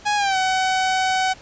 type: tone with pitch glide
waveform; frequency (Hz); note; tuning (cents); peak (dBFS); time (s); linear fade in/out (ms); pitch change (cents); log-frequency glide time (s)
sawtooth; 830.6 to 752.9; G#5 to F#5; 0 to +30; -14; 0.05-1.34; 20; -170; 0.16-0.37
effects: pink hiss -45 dBFS RMS until 1.41 s + resampled to 16000 Hz